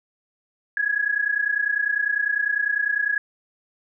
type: tone pair together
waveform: sine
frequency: 1658 / 1688 Hz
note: G#6 / G#6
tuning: -3 / +28 cents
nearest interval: unison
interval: 31 cents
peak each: -23 dBFS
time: 0.77-3.18 s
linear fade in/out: 2 ms
effects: none